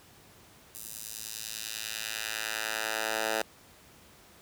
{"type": "tone with high-pass filter sweep", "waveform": "10% pulse", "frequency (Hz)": 110, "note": "A2", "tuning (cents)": 0, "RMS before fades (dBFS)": -35, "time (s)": [0.75, 3.42], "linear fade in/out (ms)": 0, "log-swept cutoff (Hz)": [9300, 640], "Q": 0.84, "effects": ["pink hiss -56 dBFS RMS until 4.41 s", "high-pass 60 Hz 12 dB/octave"]}